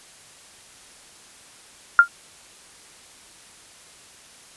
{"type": "tone with exponential decay", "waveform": "sine", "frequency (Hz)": 1396.9, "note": "F6", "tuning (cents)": 0, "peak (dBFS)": -3, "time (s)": [1.99, 2.08], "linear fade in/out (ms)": 1, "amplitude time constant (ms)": 19, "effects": ["white hiss -48 dBFS RMS until 4.56 s", "resampled to 24000 Hz"]}